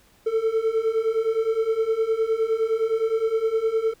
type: beating tone pair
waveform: triangle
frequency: 440 / 449.7 Hz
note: A4 / A4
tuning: 0 / +38 cents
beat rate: 9.7 Hz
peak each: -23 / -20 dBFS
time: 0.26-3.94 s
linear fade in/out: 10 ms
effects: pink hiss -58 dBFS RMS until 4 s